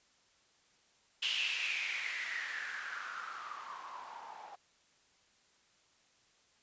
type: noise with low-pass filter sweep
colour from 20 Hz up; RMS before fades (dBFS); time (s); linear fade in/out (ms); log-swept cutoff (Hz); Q
violet; -40; 1.22-4.56; 10; 3000 to 790; 7.1
effects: white hiss -69 dBFS RMS until 6.62 s + resampled to 16000 Hz